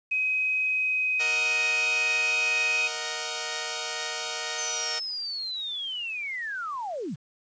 sine tone with pitch glide, 2527 to 2511 Hz, D#7 to D#7, +26 to +15 cents, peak -23 dBFS, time 0.11-2.88 s, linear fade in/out 10 ms, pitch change -11 cents, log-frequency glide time 0.64-1.48 s
5% pulse chord, D# minor, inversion second, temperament equal, 466.2 / 622.3 / 740 Hz, A#4 / D#5 / F#5, 0 / 0 / 0 cents, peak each -23 dBFS, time 1.19-5 s, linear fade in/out 20 ms
sine linear sweep, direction down, 6272 to 108.4 Hz, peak -30 dBFS, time 4.57-7.16 s, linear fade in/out 20 ms
effects resampled to 16000 Hz + 9-bit

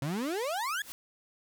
35% pulse exponential sweep, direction up, 130.81 to 1747 Hz, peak -29 dBFS, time 0.02-0.82 s, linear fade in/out 2 ms
white noise with exponential growth, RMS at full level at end -40 dBFS, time 0.71-0.92 s, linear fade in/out 0 ms, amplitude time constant 45 ms
effects none

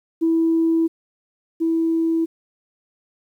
sine tone pair in turn, 327.8 / 327.8 Hz, E4 / E4, -10 / -10 cents, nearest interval unison, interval 0 cents, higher neither, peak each -14 / -16 dBFS, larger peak first, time 0.21-0.88 / 1.6-2.26 s, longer first, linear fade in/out 20 ms, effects tanh soft clip ceiling -10 dBFS + 9-bit

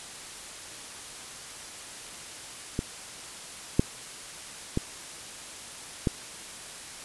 clicks, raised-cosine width 3 ms, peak -14 / -6 / -12 / -10 dBFS, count 4, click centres 2.791 / 3.795 / 4.774 / 6.072 s, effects white hiss -42 dBFS RMS until 7.04 s + resampled to 24000 Hz

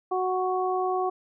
harmonic tone, 370 Hz, F#4, in tune, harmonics 1 / 2 / 3, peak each -27 / -27 / -31 dBFS, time 0.11-1.1 s, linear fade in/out 10 ms, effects none

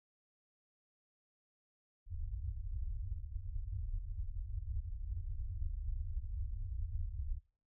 pink low-pass noise, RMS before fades -40 dBFS, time 2.06-7.41 s, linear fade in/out 50 ms, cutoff 100 Hz, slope 96 dB/octave, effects noise-tail reverb RT60 0.4 s tail -21 dB re dry

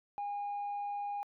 sine tone, 815 Hz, G#5, 33 cents flat, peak -33 dBFS, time 0.18-1.23 s, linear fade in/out 0 ms, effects tanh soft clip ceiling -33 dBFS

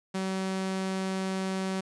sawtooth tone, 190 Hz, F#3, 46 cents sharp, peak -25 dBFS, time 0.14-1.81 s, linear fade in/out 10 ms, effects resampled to 22050 Hz + 9-bit

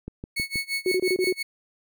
click train, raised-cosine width 3 ms, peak -21 dBFS, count 4, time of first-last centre 0.08-0.558 s, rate 6.28 Hz
30% pulse tone with tremolo, 2206 Hz, C#7, 9 cents flat, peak -21 dBFS, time 0.36-1.43 s, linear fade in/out 10 ms, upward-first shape sine, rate 5.8 Hz, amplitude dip 95%
sine tone bursts, 369.8 Hz, F#4, 1 cent flat, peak -20 dBFS, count 6, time 0.86-1.326 s, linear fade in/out 2 ms, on 56 ms, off 26 ms
effects none

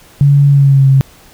sine tone with pitch glide, 141.8 to 134.93 Hz, C#3 to C#3, +40 to -46 cents, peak -4 dBFS, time 0.21-1.01 s, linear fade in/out 0 ms, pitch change -86 cents, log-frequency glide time 0.48-0.88 s, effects pink hiss -42 dBFS RMS until 1.33 s

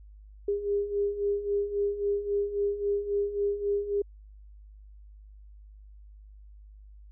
sine beating tone pair, 403.1 / 406.8 Hz, G4 / G#4, +48 / -36 cents, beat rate 3.7 Hz, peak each -32 / -27 dBFS, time 0.48-4.02 s, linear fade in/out 5 ms, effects added 51 Hz sine -47 dBFS peak until 7.11 s

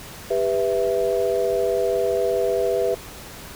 sine chord, E minor, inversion first, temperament equal with one note detuned, 398.8 / 493.9 / 659.3 Hz, G4 / B4 / E5, +30 / 0 / 0 cents, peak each -23 / -22 / -24 dBFS, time 0.3-2.95 s, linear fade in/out 10 ms, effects pink hiss -39 dBFS RMS until 3.55 s

